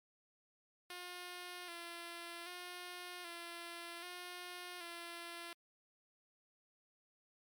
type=tone with vibrato; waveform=5% pulse; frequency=349.2 Hz; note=F4; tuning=in tune; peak=-35 dBFS; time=0.9-5.53 s; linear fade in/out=2 ms; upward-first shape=square; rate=0.64 Hz; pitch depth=38 cents each way; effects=MP3 96 kbps